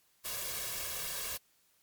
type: noise with comb filter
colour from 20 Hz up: white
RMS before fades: -38 dBFS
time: 0.24-1.38 s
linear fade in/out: 20 ms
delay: 1.8 ms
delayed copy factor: +0.7
effects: white hiss -70 dBFS RMS until 1.82 s + MP3 96 kbps

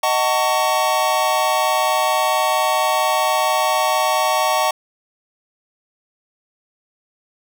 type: chord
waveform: square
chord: D# half-diminished seventh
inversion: none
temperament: just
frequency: 622.3 / 746.7 / 896 / 1120.1 Hz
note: D#5 / F#5 / A5 / C#6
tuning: 0 / +16 / +31 / +18 cents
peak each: -22 dBFS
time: 0.03-4.71 s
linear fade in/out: 5 ms
effects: none

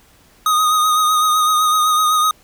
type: tone with vibrato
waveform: square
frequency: 1244.5 Hz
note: D#6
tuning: in tune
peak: -13 dBFS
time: 0.46-2.31 s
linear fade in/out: 2 ms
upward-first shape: sine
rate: 7.9 Hz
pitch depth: 30 cents each way
effects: pink hiss -51 dBFS RMS until 2.43 s

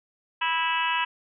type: harmonic tone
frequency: 327.4 Hz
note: E4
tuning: 12 cents flat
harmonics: 3 / 4 / 5 / 6 / 7 / 8 / 9 / 10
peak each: -26 / -35 / -31 / -35 / -40 / -29 / -32 / -42 dBFS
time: 0.41-1.05 s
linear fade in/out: 10 ms
effects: none

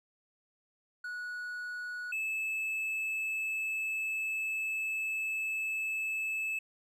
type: tone pair in turn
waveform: triangle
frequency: 1465 / 2610 Hz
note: F#6 / E7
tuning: -18 / -18 cents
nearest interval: minor seventh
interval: 1000 cents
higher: second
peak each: -35 / -30 dBFS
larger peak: second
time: 1.04-2.12 / 2.12-6.59 s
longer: second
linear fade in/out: 5 ms
effects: none

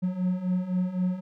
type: beating tone pair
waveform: triangle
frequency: 180 / 183.9 Hz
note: F#3 / F#3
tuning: -47 / -10 cents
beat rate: 3.9 Hz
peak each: -28 / -24 dBFS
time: 0.02-1.21 s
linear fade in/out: 20 ms
effects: none

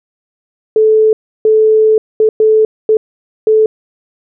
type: tone bursts at uneven times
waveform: sine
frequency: 435.5 Hz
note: A4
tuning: 18 cents flat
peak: -5 dBFS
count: 6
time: 0.76-1.13 / 1.45-1.98 / 2.2-2.29 / 2.4-2.65 / 2.89-2.97 / 3.47-3.66 s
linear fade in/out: 2 ms
effects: none

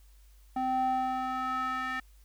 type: tone with band-pass filter sweep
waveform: square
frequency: 258.2 Hz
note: C4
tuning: 23 cents flat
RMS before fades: -31 dBFS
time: 0.56-2 s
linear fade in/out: 5 ms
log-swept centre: 640 to 1700 Hz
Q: 3.6
effects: added 50 Hz sine -54 dBFS peak until 2.24 s + white hiss -67 dBFS RMS until 2.24 s

